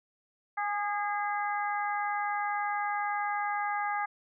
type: harmonic tone with a mistuned harmonic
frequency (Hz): 409.1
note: G#4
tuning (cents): -26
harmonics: 2 / 3 / 4 / 5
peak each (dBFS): -31 / -35 / -37 / -39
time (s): 0.57-4.06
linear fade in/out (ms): 10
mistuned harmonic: 2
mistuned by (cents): +16
effects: none